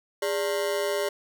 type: ring-modulated tone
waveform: 40% pulse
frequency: 495.3 Hz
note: B4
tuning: 5 cents sharp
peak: -21 dBFS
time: 0.22-1.09 s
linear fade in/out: 5 ms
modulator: 87.2 Hz
effects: none